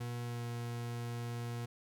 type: tone with pitch glide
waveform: 40% pulse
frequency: 120.2 to 118.82 Hz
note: B2 to A#2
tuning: -46 to +34 cents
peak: -37 dBFS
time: 0-1.66 s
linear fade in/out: 10 ms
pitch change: -20 cents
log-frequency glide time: 0.22-0.43 s
effects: none